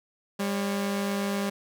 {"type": "tone pair together", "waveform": "sawtooth", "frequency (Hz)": [200.4, 553], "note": ["G3", "C#5"], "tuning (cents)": [38, -4], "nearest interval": "octave + tritone", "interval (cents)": 1758, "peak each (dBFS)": [-23, -32], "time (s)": [0.39, 1.5], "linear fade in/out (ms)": 10, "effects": []}